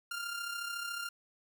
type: tone with amplitude modulation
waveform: sawtooth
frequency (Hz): 1396.9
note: F6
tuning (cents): 0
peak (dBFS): -31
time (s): 0.11-1.09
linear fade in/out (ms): 5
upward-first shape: sine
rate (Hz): 33.9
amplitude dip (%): 50
effects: none